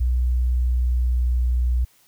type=tone with pitch glide; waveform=sine; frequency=61.74 to 61.24 Hz; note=B1 to B1; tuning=0 to -14 cents; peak=-17 dBFS; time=0-1.85 s; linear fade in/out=10 ms; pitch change=-14 cents; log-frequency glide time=0.28-1.47 s; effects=white hiss -58 dBFS RMS until 2.07 s